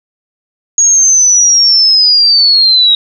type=linear sweep; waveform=sine; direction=down; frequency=6645 to 3800 Hz; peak=-4 dBFS; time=0.78-2.95 s; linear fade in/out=2 ms; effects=none